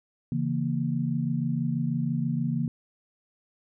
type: chord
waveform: sine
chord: A# diminished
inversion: first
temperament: equal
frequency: 138.59 / 164.81 / 233.1 Hz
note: C#3 / E3 / A#3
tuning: 0 / 0 / 0 cents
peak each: -29 dBFS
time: 0.32-2.68 s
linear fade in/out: 2 ms
effects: none